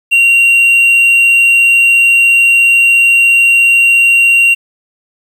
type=tone; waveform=triangle; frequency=2757 Hz; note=F7; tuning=23 cents flat; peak=-3 dBFS; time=0.11-4.55 s; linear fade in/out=20 ms; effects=7-bit